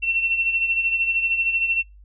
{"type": "beating tone pair", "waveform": "sine", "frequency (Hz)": [2705, 2718], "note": ["E7", "F7"], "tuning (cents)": [44, -48], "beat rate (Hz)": 13, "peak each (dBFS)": [-20, -27], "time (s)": [0.02, 1.83], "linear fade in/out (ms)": 20, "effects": ["noise-tail reverb RT60 0.2 s tail -23 dB re dry", "added 50 Hz sine -44 dBFS peak until 2.04 s"]}